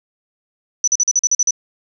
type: tone bursts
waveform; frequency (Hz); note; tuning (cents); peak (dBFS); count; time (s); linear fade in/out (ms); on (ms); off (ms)
sine; 5960; F#8; +12; -11; 9; 0.84-1.508; 2; 36; 43
effects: none